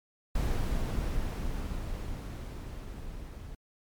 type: noise with level ramp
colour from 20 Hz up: brown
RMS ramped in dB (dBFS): -28 to -43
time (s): 0.35-3.55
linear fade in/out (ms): 5
effects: MP3 96 kbps